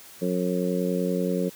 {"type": "harmonic tone", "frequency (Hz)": 90.5, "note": "F#2", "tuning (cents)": -38, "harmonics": [2, 3, 4, 5, 6], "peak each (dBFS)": [-26, -31, -32, -29, -31], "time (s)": [0.21, 1.5], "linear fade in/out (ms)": 20, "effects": ["white hiss -47 dBFS RMS until 1.55 s", "high-pass 60 Hz 12 dB/octave"]}